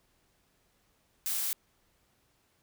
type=noise; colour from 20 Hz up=blue; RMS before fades=-32 dBFS; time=1.26-1.53 s; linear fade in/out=0 ms; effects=pink hiss -71 dBFS RMS until 2.62 s